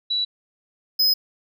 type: tone pair in turn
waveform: sine / square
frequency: 3934 / 5063 Hz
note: B7 / D#8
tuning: -7 / +29 cents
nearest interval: major third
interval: 436 cents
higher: second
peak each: -20 / -16 dBFS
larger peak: second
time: 0.1-0.25 / 0.99-1.14 s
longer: neither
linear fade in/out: 10 ms
effects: none